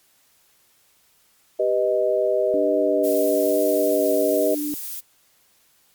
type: chord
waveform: sine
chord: G augmented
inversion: none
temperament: equal with one note detuned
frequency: 392 / 495.3 / 622.3 Hz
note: G4 / B4 / D#5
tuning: 0 / +5 / 0 cents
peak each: -23 / -23 / -20 dBFS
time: 1.59-4.55 s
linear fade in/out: 10 ms
type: tone with vibrato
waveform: sine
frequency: 292.2 Hz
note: D4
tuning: 9 cents flat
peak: -24 dBFS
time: 2.54-4.74 s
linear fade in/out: 0 ms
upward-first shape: sine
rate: 1.1 Hz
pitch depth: 26 cents each way
type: noise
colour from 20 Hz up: violet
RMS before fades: -31 dBFS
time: 3.03-5.01 s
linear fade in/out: 20 ms
effects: white hiss -60 dBFS RMS until 5.94 s + MP3 96 kbps